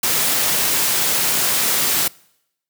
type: noise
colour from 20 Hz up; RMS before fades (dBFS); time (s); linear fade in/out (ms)
white; -18; 0.03-2.08; 5
effects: noise-tail reverb RT60 0.8 s tail -25 dB re dry + high-pass 100 Hz 12 dB/octave